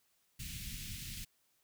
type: band-stop noise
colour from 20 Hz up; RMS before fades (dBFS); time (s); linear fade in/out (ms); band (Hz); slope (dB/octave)
pink; -44; 0.39-1.25; 10; 200 to 2300; 24
effects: white hiss -75 dBFS RMS until 1.63 s